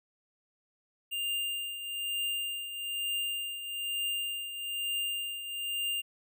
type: tone with tremolo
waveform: square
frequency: 2801 Hz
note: F7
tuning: 4 cents sharp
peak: -30 dBFS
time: 1.11-6.02 s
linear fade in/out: 20 ms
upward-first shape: triangle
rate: 1.1 Hz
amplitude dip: 65%
effects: none